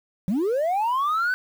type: linear sweep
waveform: sine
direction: up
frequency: 168.4 to 1531 Hz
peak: -18 dBFS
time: 0.28-1.34 s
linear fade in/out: 0 ms
effects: tanh soft clip ceiling -19 dBFS + 8-bit